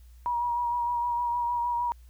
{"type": "tone with vibrato", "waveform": "sine", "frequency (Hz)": 958, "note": "A#5", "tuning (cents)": 47, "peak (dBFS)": -25, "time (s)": [0.26, 1.92], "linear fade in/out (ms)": 0, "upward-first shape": "sine", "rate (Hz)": 6.5, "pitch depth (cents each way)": 25, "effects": ["added 60 Hz sine -48 dBFS peak until 2.09 s", "white hiss -66 dBFS RMS until 2.09 s"]}